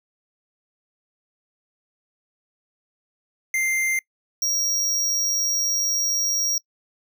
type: tone pair in turn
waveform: square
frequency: 2093 / 5651 Hz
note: C7 / F8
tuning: 0 / +20 cents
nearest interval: octave + perfect fourth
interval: 1720 cents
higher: second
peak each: -21 dBFS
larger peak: neither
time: 3.54-3.99 / 4.42-6.58 s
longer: second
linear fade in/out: 2 ms
effects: noise-tail reverb RT60 0.1 s tail -23 dB re dry